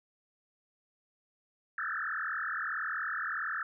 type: tone with frequency modulation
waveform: sine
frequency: 1537 Hz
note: G6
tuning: 35 cents flat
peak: -32 dBFS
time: 1.78-3.63 s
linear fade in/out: 2 ms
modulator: 41.5 Hz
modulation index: 6.3
effects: none